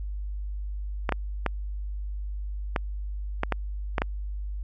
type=clicks; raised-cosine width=0.5 ms; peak=-9 dBFS; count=8; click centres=1.092 / 1.123 / 1.463 / 2.762 / 3.434 / 3.523 / 3.982 / 4.019 s; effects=added 50 Hz sine -30 dBFS peak until 4.63 s